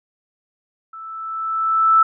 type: tone with level ramp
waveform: sine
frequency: 1318.5 Hz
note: E6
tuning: in tune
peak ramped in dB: -33 to -8 dBFS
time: 0.93-2.03 s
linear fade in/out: 5 ms
effects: none